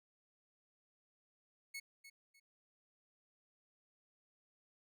sawtooth tone with echo, 2200 Hz, C#7, 14 cents flat, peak -40 dBFS, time 1.74-1.8 s, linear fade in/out 10 ms, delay 300 ms, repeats 2, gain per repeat -11 dB, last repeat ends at 2.4 s, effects none

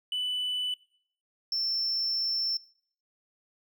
triangle tone pair in turn, 2987 / 5372 Hz, F#7 / E8, +16 / +32 cents, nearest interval minor seventh, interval 1016 cents, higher second, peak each -26 / -24 dBFS, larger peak second, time 0.12-0.74 / 1.52-2.57 s, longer second, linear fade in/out 2 ms, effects noise-tail reverb RT60 0.6 s tail -23 dB re dry + tanh soft clip ceiling -23 dBFS

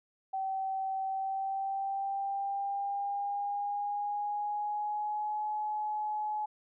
sine tone with pitch glide, 769 to 848.3 Hz, G5 to G#5, -33 to +36 cents, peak -31 dBFS, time 0.33-6.46 s, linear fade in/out 10 ms, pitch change +169 cents, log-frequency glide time 1.05-5.46 s, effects none

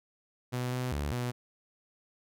sawtooth tone with pitch steps, 124.5 / 126.2 / 72.5 / 122.9 Hz, B2 / B2 / D2 / B2, +14 / +38 / -22 / -8 cents, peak -27 dBFS, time 0.52-1.32 s, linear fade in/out 20 ms, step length 200 ms, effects none

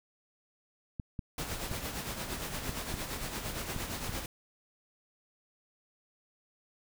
clicks, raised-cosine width 5 ms, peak -24 dBFS, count 7, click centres 0.998 / 1.192 / 1.714 / 2.694 / 2.941 / 3.763 / 4.094 s
pink noise with tremolo, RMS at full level -36 dBFS, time 1.38-4.26 s, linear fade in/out 2 ms, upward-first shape sine, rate 8.7 Hz, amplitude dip 50%
effects none

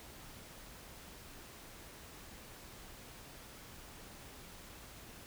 silence, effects pink hiss -53 dBFS RMS until 5.26 s

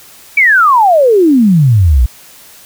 sine exponential sweep, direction down, 2349 to 55.5 Hz, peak -4 dBFS, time 0.37-2.06 s, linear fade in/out 5 ms, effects white hiss -38 dBFS RMS until 2.65 s

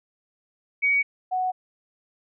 sine tone pair in turn, 2253 / 740.4 Hz, C#7 / F#5, +28 / +1 cents, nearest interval octave + perfect fifth, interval 1927 cents, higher first, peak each -18 / -22 dBFS, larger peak first, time 0.82-1.03 / 1.31-1.52 s, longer neither, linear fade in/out 20 ms, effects none

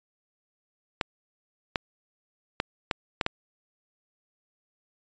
clicks, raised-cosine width 0.3 ms, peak -9 dBFS, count 6, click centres 1.012 / 1.758 / 2.601 / 2.912 / 3.212 / 3.264 s, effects resampled to 16000 Hz

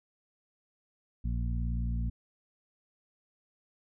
harmonic tone with a mistuned harmonic, 58.27 Hz, A#1, in tune, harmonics 1 / 2 / 3 / 4, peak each -30 / -36 / -40 / -42 dBFS, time 1.24-2.1 s, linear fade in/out 10 ms, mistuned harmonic 1, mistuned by -18 cents, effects none

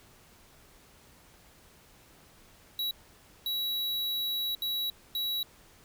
square tone bursts at uneven times, 3900 Hz, B7, 23 cents flat, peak -30 dBFS, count 4, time 2.79-2.91 / 3.46-4.55 / 4.62-4.9 / 5.15-5.43 s, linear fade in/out 2 ms, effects pink hiss -58 dBFS RMS until 5.84 s

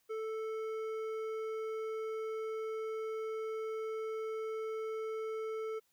sine tone with hard clipping, 440 Hz, A4, in tune, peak -38 dBFS, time 0.09-5.8 s, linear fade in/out 20 ms, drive 9 dB, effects white hiss -75 dBFS RMS until 5.92 s

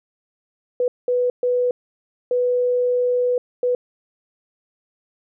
sine tone bursts at uneven times, 493.9 Hz, B4, in tune, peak -16 dBFS, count 5, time 0.8-0.88 / 1.08-1.3 / 1.43-1.71 / 2.31-3.38 / 3.63-3.75 s, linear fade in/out 2 ms, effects none

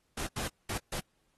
pink noise bursts at uneven times, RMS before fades -36 dBFS, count 4, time 0.17-0.27 / 0.36-0.48 / 0.69-0.78 / 0.92-1 s, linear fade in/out 5 ms, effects pink hiss -75 dBFS RMS until 1.37 s + AAC 32 kbps

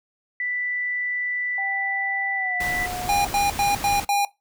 sine tone, 1978 Hz, B6, 2 cents sharp, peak -24 dBFS, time 0.4-2.86 s, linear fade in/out 2 ms
sine tone with pitch glide, 784 to 723.1 Hz, G5 to F#5, 0 to -40 cents, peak -29 dBFS, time 1.58-3.27 s, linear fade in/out 2 ms, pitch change -140 cents, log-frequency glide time 2.35-2.56 s
pink noise, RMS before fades -32 dBFS, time 2.6-4.05 s, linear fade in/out 5 ms
square tone bursts, 810 Hz, G#5, 43 cents flat, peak -19 dBFS, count 5, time 3.09-4.25 s, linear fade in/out 2 ms, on 160 ms, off 90 ms
effects noise-tail reverb RT60 0.2 s tail -19 dB re dry

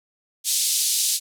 white band-pass noise, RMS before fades -22 dBFS, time 0.44-1.2 s, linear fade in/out 50 ms, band 3500 to 11000 Hz, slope 24 dB/octave, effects none

